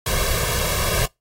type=noise with comb filter; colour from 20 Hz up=pink; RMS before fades=-21 dBFS; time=0.06-1.06 s; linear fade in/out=5 ms; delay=1.8 ms; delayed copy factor=+0.9; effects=noise-tail reverb RT60 0.2 s tail -25 dB re dry + AAC 48 kbps